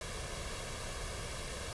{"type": "noise with comb filter", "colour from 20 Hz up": "pink", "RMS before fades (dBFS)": -41, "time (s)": [0.01, 1.73], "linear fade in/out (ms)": 2, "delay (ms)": 1.8, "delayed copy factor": 0.6, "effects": ["resampled to 24000 Hz"]}